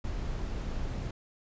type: noise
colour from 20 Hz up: brown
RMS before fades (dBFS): -34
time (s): 0.04-1.11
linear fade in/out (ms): 5
effects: resampled to 16000 Hz